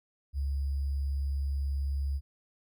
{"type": "tone with sample-and-hold", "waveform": "sine", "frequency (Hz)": 69.3, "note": "C#2", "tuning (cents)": 0, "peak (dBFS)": -28, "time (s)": [0.33, 2.21], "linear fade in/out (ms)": 50, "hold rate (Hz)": 4900, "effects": []}